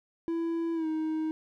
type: tone with pitch glide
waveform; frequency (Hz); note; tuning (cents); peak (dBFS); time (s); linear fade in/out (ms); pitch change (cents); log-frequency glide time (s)
triangle; 332.6 to 314.7; E4 to D#4; +16 to +20; -26; 0.28-1.31; 0; -96; 0.74-0.87
effects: none